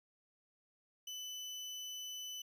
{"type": "tone", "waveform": "30% pulse", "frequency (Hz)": 3000, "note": "F#7", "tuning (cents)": 23, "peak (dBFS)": -40, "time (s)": [1.07, 2.42], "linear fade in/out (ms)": 5, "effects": ["resampled to 32000 Hz"]}